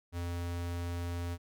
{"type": "tone", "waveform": "square", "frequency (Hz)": 86.6, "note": "F2", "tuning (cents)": -14, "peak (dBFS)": -35, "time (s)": [0.12, 1.38], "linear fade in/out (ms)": 50, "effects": []}